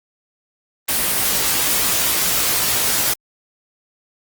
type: noise with comb filter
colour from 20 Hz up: white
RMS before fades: -18 dBFS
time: 0.88-3.14 s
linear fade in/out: 10 ms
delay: 17 ms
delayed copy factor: +0.8
effects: Opus 24 kbps